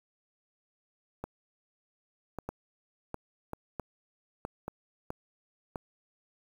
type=two click trains; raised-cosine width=1 ms; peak=-21 / -22 dBFS; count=6 / 4; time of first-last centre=2.49-5.758 / 1.24-4.68 s; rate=1.53 / 0.872 Hz; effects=8-bit